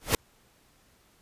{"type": "noise with exponential growth", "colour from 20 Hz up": "pink", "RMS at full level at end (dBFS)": -18, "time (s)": [0.01, 0.15], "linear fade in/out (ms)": 2, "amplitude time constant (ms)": 29, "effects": ["pink hiss -63 dBFS RMS until 1.21 s", "resampled to 32000 Hz"]}